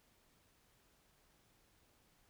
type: silence
effects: pink hiss -72 dBFS RMS until 2.29 s